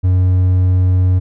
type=tone; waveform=triangle; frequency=91.8 Hz; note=F#2; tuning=13 cents flat; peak=-7 dBFS; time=0.03-1.2 s; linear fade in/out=20 ms; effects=none